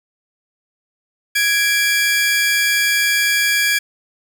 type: tone pair together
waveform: sawtooth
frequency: 1661.2 / 2349 Hz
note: G#6 / D7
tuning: 0 / 0 cents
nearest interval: tritone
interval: 600 cents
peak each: -13 / -14 dBFS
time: 1.35-3.79 s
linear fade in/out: 10 ms
effects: none